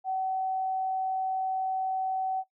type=tone; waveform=sine; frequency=758 Hz; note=F#5; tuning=42 cents sharp; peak=-27 dBFS; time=0.04-2.44 s; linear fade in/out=50 ms; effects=noise-tail reverb RT60 0.1 s tail -17 dB re dry